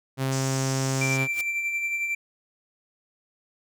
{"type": "tone", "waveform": "sawtooth", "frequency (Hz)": 133.4, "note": "C3", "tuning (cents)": 34, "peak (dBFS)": -20, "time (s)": [0.17, 1.28], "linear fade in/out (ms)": 50}
{"type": "band-pass noise", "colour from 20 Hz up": "pink", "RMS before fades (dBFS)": -36, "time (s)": [0.31, 1.18], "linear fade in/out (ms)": 20, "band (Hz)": [5200, 7800], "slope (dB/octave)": 48}
{"type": "tone with tremolo", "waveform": "triangle", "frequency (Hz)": 2349, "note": "D7", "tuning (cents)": 0, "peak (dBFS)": -22, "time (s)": [1.01, 2.15], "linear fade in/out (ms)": 5, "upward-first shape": "sine", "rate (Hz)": 11, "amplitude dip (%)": 40}
{"type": "noise with exponential growth", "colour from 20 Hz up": "white", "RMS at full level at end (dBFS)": -32, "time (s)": [1.26, 1.41], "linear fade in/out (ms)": 1, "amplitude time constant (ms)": 32}
{"effects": []}